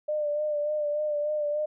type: tone with vibrato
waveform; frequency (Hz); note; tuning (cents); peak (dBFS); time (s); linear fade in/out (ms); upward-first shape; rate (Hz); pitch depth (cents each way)
sine; 597; D5; +28; -25; 0.08-1.66; 10; sine; 3.4; 32
effects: none

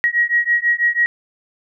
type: beating tone pair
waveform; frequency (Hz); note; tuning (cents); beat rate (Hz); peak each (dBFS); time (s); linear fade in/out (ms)
sine; 1897 / 1903.1; A#6 / A#6; +30 / +35; 6.1; -17; 0.04-1.06; 0
effects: none

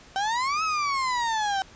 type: exponential two-way sweep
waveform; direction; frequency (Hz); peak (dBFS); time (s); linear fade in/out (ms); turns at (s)
35% pulse; up then down; 763 to 1302 to 763; -22; 0.16-1.62; 0; 0.63
effects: pink hiss -50 dBFS RMS until 1.75 s + resampled to 16000 Hz

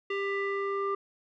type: tone with low-pass filter sweep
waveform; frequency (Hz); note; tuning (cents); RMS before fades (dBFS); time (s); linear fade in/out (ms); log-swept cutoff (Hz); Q
square; 396.5; G4; +20; -31; 0.1-0.95; 5; 2500 to 1300; 3.7
effects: none

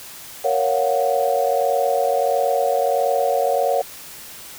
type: chord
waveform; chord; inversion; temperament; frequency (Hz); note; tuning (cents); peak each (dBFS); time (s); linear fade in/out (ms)
sine; Gb major seventh; first; equal; 466.2 / 554.4 / 698.5 / 740; Bb4 / Db5 / F5 / Gb5; 0 / 0 / 0 / 0; -23 / -20 / -23 / -22; 0.44-3.82; 10
effects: white hiss -38 dBFS RMS until 4.58 s

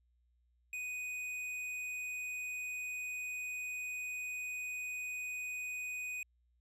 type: tone with tanh clipping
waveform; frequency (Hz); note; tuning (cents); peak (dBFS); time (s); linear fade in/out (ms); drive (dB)
triangle; 2490; D#7; +1; -40; 0.73-6.23; 2; 14
effects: added 60 Hz sine -70 dBFS peak until 6.6 s

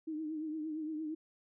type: tone with vibrato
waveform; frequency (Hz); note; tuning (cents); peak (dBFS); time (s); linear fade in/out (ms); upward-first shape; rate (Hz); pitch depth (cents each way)
sine; 311.1; D#4; 0; -36; 0.07-1.15; 10; triangle; 8.7; 68
effects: none

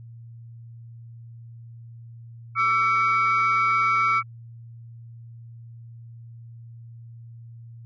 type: tone cluster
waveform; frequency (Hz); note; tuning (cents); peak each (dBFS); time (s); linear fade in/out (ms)
sine; 1152 / 1335 / 2258; D6 / E6 / C#7; -34 / +22 / +31; -25 / -19 / -23; 2.55-4.23; 50
effects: tanh soft clip ceiling -13 dBFS + added 116 Hz sine -40 dBFS peak until 7.85 s

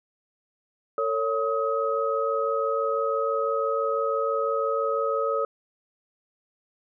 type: tone cluster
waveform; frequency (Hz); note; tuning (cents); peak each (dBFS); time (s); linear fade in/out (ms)
sine; 451 / 557 / 1267; A4 / C#5 / D#6; +43 / +8 / +31; -27; 0.98-5.45; 2
effects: none

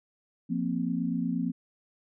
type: chord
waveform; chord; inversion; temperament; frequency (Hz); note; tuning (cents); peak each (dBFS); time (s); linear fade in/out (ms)
sine; F suspended fourth; none; equal; 174.61 / 233.1 / 261.6; F3 / Bb3 / C4; 0 / 0 / 0; -31; 0.49-1.52; 20
effects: none

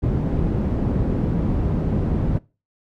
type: low-pass noise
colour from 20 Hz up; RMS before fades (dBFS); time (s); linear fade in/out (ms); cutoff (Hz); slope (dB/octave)
white; -21; 0.02-2.39; 20; 200; 12
effects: noise-tail reverb RT60 0.3 s tail -22 dB re dry

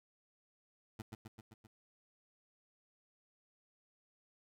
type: tone with echo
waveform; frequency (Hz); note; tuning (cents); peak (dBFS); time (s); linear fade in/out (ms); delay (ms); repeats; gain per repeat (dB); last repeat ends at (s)
20% pulse; 110; A2; 0; -37; 0.99-1.02; 5; 130; 5; -3; 1.67
effects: none

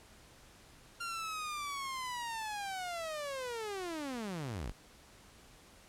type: linear sweep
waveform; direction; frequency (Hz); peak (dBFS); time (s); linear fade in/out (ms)
sawtooth; down; 1396.9 to 38.89; -34; 1-4.72; 10
effects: pink hiss -59 dBFS RMS until 5.88 s + low-pass 11000 Hz 12 dB/octave

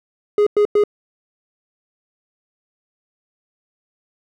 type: tone bursts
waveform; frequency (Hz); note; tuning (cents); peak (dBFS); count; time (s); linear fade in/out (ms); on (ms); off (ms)
triangle; 415.3; G#4; 0; -9; 3; 0.38-0.838; 2; 86; 100
effects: none

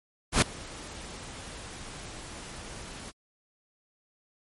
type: noise with ADSR envelope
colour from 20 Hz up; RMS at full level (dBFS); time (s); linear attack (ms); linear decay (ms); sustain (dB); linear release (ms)
pink; -19; 0.32-3.12; 100; 5; -23; 27
effects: MP3 48 kbps

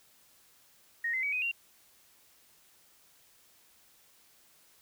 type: tone with pitch steps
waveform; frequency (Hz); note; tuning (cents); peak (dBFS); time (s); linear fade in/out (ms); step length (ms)
sine; 1864.7 / 2057 / 2269 / 2503 / 2762; A#6 / C7 / C#7 / D#7 / F7; 0 / -30 / +40 / +10 / -20; -29; 1.04-1.515; 5; 95
effects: white hiss -63 dBFS RMS until 4.81 s

